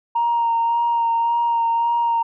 sine tone with vibrato, 932 Hz, A#5, 1 cent flat, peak -15 dBFS, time 0.15-2.23 s, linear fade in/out 10 ms, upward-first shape sine, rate 1.8 Hz, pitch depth 18 cents each way, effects tanh soft clip ceiling -12 dBFS

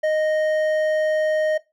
triangle tone with hard clipping, 620 Hz, D#5, 6 cents flat, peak -19 dBFS, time 0.03-1.58 s, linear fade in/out 10 ms, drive 10 dB, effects noise-tail reverb RT60 0.2 s tail -18 dB re dry

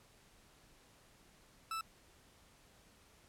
40% pulse tone, 1318.5 Hz, E6, in tune, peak -37 dBFS, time 1.71-1.81 s, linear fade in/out 2 ms, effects pink hiss -65 dBFS RMS until 3.28 s + low-pass 12000 Hz 12 dB/octave

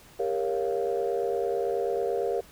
sine chord, G half-diminished seventh, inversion none, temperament equal with one note detuned, 397.2 / 466.2 / 554.4 / 698.5 Hz, G4 / Bb4 / Db5 / F5, +23 / 0 / 0 / 0 cents, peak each -29 / -28 / -32 / -33 dBFS, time 0.19-2.41 s, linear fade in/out 10 ms, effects tanh soft clip ceiling -17 dBFS + pink hiss -53 dBFS RMS until 2.51 s

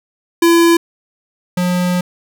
square tone pair in turn, 337.3 / 179.2 Hz, E4 / F3, +40 / +45 cents, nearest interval major seventh, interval 1095 cents, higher first, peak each -8 / -14 dBFS, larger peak first, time 0.42-0.77 / 1.57-2.01 s, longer second, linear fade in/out 5 ms, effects none

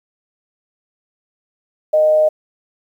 sine tone with amplitude modulation, 617 Hz, D#5, 15 cents flat, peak -8 dBFS, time 1.93-2.29 s, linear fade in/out 10 ms, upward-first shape sine, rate 161 Hz, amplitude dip 30%, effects 8-bit

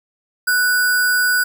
sine tone with sample-and-hold, 1480 Hz, F#6, in tune, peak -13 dBFS, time 0.47-1.44 s, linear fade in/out 10 ms, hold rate 6300 Hz, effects none

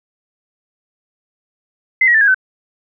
sine tone with pitch steps, 2056 / 1907.3 / 1769.3 / 1641.3 / 1522.6 Hz, C7 / A#6 / A6 / G#6 / F#6, -31 / +39 / +9 / -21 / +49 cents, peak -8 dBFS, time 2.01-2.345 s, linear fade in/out 5 ms, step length 67 ms, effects none

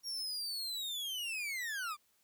40% pulse linear sweep, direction down, 5630 to 1145 Hz, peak -36 dBFS, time 0.03-1.97 s, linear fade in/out 50 ms, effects white hiss -73 dBFS RMS until 2.23 s

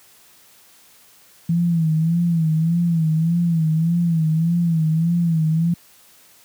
sine tone with vibrato, 164.81 Hz, E3, in tune, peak -15 dBFS, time 1.49-5.74 s, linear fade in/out 5 ms, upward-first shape sine, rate 1.7 Hz, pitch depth 83 cents each way, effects white hiss -51 dBFS RMS until 6.44 s + high-pass 60 Hz 12 dB/octave

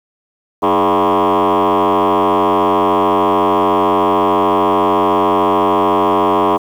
sine tone with frequency modulation, 697 Hz, F5, 4 cents flat, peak -7 dBFS, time 0.62-6.58 s, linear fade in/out 20 ms, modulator 93.6 Hz, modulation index 4.6, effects tanh soft clip ceiling -9 dBFS + 7-bit

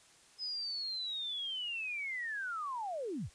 sine linear sweep, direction down, 5100 to 41.5 Hz, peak -36 dBFS, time 0.38-3.3 s, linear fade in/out 50 ms, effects white hiss -62 dBFS RMS until 3.34 s + resampled to 22050 Hz

